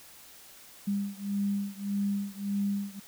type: beating tone pair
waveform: sine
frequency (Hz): 200 / 201.7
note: G3 / G3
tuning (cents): +35 / +50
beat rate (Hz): 1.7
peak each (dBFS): -31 / -32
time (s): 0.87-3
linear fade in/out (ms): 10
effects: white hiss -52 dBFS RMS until 3.07 s